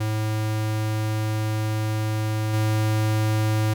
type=tone with level steps; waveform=square; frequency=108.3 Hz; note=A2; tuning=27 cents flat; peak=-23 / -20 dBFS; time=0-3.74 s; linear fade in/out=10 ms; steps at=2.53 s; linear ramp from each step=10 ms; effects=none